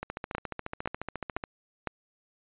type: two click trains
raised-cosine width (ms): 0.5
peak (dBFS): -15 / -19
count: 4 / 21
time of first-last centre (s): 0.35-1.873 / 0.03-1.438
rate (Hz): 1.97 / 14.2
effects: resampled to 8000 Hz